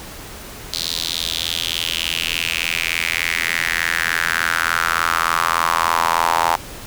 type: tone with high-pass filter sweep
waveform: sawtooth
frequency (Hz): 83.4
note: E2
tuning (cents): +21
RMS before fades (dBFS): -20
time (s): 0.73-6.56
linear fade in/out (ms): 5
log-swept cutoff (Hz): 4200 to 870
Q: 4.1
effects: pink hiss -35 dBFS RMS until 6.86 s